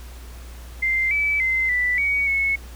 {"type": "tone with pitch steps", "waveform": "sine", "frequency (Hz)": [2088, 2302, 2068, 1978, 2248, 2197], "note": ["C7", "D7", "C7", "B6", "C#7", "C#7"], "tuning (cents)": [-4, -35, -21, 2, 24, -16], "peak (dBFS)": -18, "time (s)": [0.82, 2.56], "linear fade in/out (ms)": 10, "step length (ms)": 290, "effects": ["added 60 Hz sine -36 dBFS peak until 2.75 s", "pink hiss -46 dBFS RMS until 2.75 s"]}